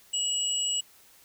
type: tone pair together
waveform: sine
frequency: 2928 / 7826 Hz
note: F#7 / B8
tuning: -19 / -17 cents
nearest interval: octave + perfect fourth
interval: 1702 cents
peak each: -29 / -28 dBFS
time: 0.13-0.81 s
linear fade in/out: 10 ms
effects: white hiss -57 dBFS RMS until 1.24 s